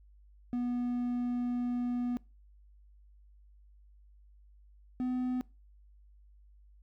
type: tone pair in turn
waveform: triangle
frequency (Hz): 244.3 / 252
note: B3 / B3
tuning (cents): -19 / +35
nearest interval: minor second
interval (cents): 54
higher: second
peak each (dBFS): -28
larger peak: neither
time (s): 0.53-2.17 / 5-5.41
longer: first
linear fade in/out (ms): 0
effects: noise-tail reverb RT60 0.3 s tail -24 dB re dry + added 50 Hz sine -56 dBFS peak until 6.82 s